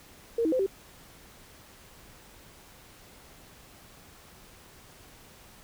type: tone with pitch steps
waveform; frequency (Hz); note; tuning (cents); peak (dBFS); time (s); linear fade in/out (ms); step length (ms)
sine; 463.4 / 319.9 / 514 / 387.7; A#4 / D#4 / C5 / G4; -10 / +48 / -31 / -19; -23; 0.38-0.664; 5; 71
effects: pink hiss -53 dBFS RMS until 5.63 s